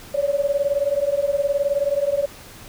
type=beating tone pair; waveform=sine; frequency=557 / 576 Hz; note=C#5 / D5; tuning=+8 / -34 cents; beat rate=19 Hz; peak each=-21 dBFS; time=0.14-2.26 s; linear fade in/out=10 ms; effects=pink hiss -42 dBFS RMS until 2.68 s